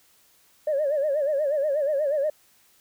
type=tone with vibrato; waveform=sine; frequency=581 Hz; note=D5; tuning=19 cents flat; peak=-20 dBFS; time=0.67-2.3 s; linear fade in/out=5 ms; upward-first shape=sine; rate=8.3 Hz; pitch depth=120 cents each way; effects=tanh soft clip ceiling -17 dBFS + white hiss -60 dBFS RMS until 2.8 s